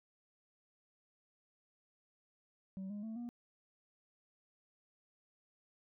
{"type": "tone with pitch steps", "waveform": "sine", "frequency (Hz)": [191.1, 206, 222.1, 239.4], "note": ["G3", "G#3", "A3", "A#3"], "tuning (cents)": [-44, -14, 16, 46], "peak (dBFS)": -38, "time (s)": [2.77, 3.29], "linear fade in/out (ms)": 0, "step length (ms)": 130, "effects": ["tanh soft clip ceiling -40 dBFS"]}